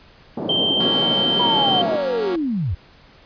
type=band-pass noise; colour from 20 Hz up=pink; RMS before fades=-25 dBFS; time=0.37-1.96 s; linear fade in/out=5 ms; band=160 to 740 Hz; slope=24 dB/octave
type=tone with pitch glide; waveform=sine; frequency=3136 to 3118 Hz; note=G7 to G7; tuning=0 to -10 cents; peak=-17 dBFS; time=0.49-1.82 s; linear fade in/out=5 ms; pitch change=-10 cents; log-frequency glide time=0.79-0.96 s
type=chord; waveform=10% pulse; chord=F# major; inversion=none; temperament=equal; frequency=185 / 233.1 / 277.2 Hz; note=F#3 / A#3 / C#4; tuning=0 / 0 / 0 cents; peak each=-23 dBFS; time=0.8-2.36 s; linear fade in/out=5 ms
type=linear sweep; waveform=sine; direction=down; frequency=991 to 70.3 Hz; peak=-19 dBFS; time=1.39-2.75 s; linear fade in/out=10 ms
effects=pink hiss -49 dBFS RMS until 3.25 s + resampled to 11025 Hz